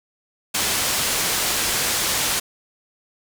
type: low-pass noise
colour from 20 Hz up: white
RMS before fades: -22 dBFS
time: 0.54-2.4 s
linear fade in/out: 10 ms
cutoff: 9800 Hz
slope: 12 dB/octave
effects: none